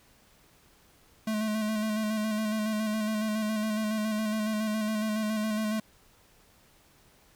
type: tone with vibrato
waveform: square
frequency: 215.6 Hz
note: A3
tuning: 35 cents flat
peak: -28 dBFS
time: 1.27-5.8 s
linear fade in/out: 5 ms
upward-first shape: square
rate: 7.2 Hz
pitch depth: 26 cents each way
effects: pink hiss -61 dBFS RMS until 7.35 s